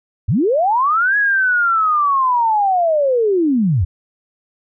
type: linear two-way sweep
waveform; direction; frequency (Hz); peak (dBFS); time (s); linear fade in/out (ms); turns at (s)
sine; up then down; 73.6 to 1684 to 73.6; -12; 0.28-3.85; 10; 1.17
effects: none